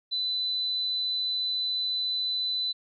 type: tone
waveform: sine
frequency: 4003 Hz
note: B7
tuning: 23 cents sharp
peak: -26 dBFS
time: 0.11-2.73 s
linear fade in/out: 20 ms
effects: none